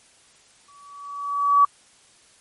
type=tone with exponential growth; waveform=sine; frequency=1141 Hz; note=C#6; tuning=50 cents sharp; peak=-10 dBFS; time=0.68-1.65 s; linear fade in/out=5 ms; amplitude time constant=210 ms; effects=white hiss -55 dBFS RMS until 2.4 s + MP3 48 kbps